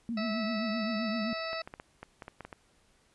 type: tone with vibrato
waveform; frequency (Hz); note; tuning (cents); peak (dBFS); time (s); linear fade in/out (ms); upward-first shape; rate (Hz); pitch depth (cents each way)
sine; 221; A3; +8; -31; 0.09-1.33; 0; triangle; 7.7; 150
type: harmonic tone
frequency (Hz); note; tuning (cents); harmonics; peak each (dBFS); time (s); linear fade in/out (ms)
652; E5; -19; 1 / 2 / 3 / 4 / 6 / 7 / 8; -37 / -40 / -42 / -43 / -45 / -45 / -46; 0.17-1.62; 5
type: clicks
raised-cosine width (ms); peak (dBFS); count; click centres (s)
0.5; -27; 10; 1.531 / 1.675 / 1.739 / 1.799 / 2.03 / 2.222 / 2.281 / 2.407 / 2.45 / 2.528
effects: pink hiss -67 dBFS RMS until 3.14 s + resampled to 24000 Hz